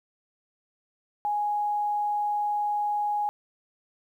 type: tone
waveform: sine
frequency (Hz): 830.6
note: G#5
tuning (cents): 0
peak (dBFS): -24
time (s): 1.25-3.29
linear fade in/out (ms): 0
effects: 10-bit